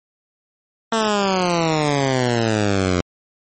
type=exponential sweep; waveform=10% pulse; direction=down; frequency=228.4 to 87.31 Hz; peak=-8 dBFS; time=0.92-3.01 s; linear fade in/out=5 ms; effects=MP3 32 kbps